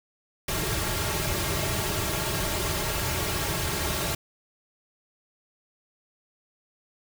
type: noise with comb filter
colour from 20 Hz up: pink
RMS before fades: -28 dBFS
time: 0.48-4.15 s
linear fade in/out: 5 ms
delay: 4 ms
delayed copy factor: -0.75
effects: none